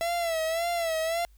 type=tone with vibrato; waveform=45% pulse; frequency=665 Hz; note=E5; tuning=15 cents sharp; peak=-26 dBFS; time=0.01-1.25 s; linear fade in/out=0 ms; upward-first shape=sine; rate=1.8 Hz; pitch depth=73 cents each way; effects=added 50 Hz sine -53 dBFS peak until 1.37 s + white hiss -69 dBFS RMS until 1.37 s